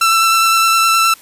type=tone with vibrato; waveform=sawtooth; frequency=1336 Hz; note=E6; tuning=23 cents sharp; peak=-6 dBFS; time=0.01-1.14 s; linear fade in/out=5 ms; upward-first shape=square; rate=9.7 Hz; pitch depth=10 cents each way; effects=white hiss -42 dBFS RMS until 1.21 s + resampled to 32000 Hz